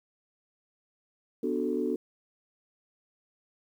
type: chord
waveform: sine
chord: B minor seventh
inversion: none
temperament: equal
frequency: 246.9 / 293.7 / 370 / 440 Hz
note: B3 / D4 / F#4 / A4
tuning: 0 / 0 / 0 / 0 cents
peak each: -32 dBFS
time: 1.43-1.96 s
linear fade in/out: 5 ms
effects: tanh soft clip ceiling -16 dBFS + 10-bit